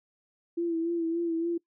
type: tone with vibrato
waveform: sine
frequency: 334.8 Hz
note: E4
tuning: 27 cents sharp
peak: -26 dBFS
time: 0.57-1.58 s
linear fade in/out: 10 ms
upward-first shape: sine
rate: 3.5 Hz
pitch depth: 41 cents each way
effects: noise-tail reverb RT60 0.1 s tail -23 dB re dry